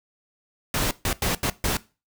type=noise bursts at uneven times; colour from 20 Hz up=pink; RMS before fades=-24 dBFS; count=5; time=0.74-0.91 / 1.05-1.13 / 1.22-1.35 / 1.43-1.5 / 1.64-1.77 s; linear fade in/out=2 ms; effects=noise-tail reverb RT60 0.3 s tail -19 dB re dry